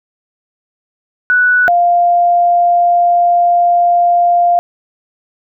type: tone pair in turn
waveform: sine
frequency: 1480 / 698.5 Hz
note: F#6 / F5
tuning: 0 / 0 cents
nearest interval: octave + minor second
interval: 1300 cents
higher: first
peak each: -7 dBFS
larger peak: neither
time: 1.3-1.68 / 1.68-4.59 s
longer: second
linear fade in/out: 0 ms
effects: none